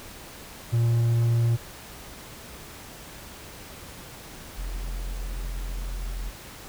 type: tone pair in turn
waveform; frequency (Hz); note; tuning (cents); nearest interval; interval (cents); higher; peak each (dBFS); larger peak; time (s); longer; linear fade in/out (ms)
triangle; 116.9 / 42.96; A#2 / F1; +5 / -28; octave + perfect fourth; 1733; first; -17 / -27; first; 0.72-1.57 / 4.57-6.31; second; 20
effects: pink hiss -43 dBFS RMS until 6.68 s